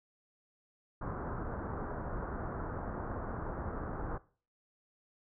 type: low-pass noise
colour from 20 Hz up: pink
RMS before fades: -39 dBFS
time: 1.01-4.18 s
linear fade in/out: 5 ms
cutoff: 1500 Hz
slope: 48 dB/octave
effects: noise-tail reverb RT60 0.4 s tail -19 dB re dry